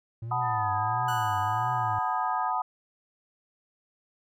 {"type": "tone with vibrato", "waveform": "triangle", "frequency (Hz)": 111.4, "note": "A2", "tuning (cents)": 22, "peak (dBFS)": -31, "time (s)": [0.22, 1.99], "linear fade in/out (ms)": 5, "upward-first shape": "triangle", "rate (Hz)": 1.5, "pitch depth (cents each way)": 230}
{"type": "chord", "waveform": "sine", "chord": "B dominant seventh", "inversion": "second", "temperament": "equal", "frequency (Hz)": [740, 880, 987.8, 1244.5], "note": ["F#5", "A5", "B5", "D#6"], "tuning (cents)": [0, 0, 0, 0], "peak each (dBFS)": -31, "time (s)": [0.31, 2.62], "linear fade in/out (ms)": 5}
{"type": "tone with pitch glide", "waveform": "sine", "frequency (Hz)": [1782, 1634.1], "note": ["A6", "G#6"], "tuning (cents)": [22, -28], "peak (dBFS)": -40, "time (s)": [0.41, 2.52], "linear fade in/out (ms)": 50, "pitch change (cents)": -150, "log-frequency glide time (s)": [0.52, 0.79]}
{"type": "tone with exponential decay", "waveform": "30% pulse", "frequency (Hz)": 1480, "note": "F#6", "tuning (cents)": 0, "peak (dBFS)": -30, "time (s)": [1.08, 2.46], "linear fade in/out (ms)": 5, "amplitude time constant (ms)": 300}
{"effects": []}